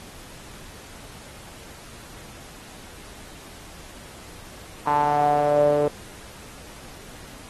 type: tone with band-pass filter sweep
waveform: sawtooth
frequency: 146.9 Hz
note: D3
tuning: 1 cent sharp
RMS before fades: -20 dBFS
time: 4.87-5.88 s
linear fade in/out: 0 ms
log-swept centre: 940 to 500 Hz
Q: 8.1
effects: pink hiss -44 dBFS RMS until 7.49 s + AAC 32 kbps